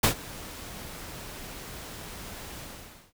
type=noise with ADSR envelope; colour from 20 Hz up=pink; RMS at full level=-19 dBFS; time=0.03-3.13 s; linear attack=8 ms; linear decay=100 ms; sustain=-22 dB; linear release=530 ms; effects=none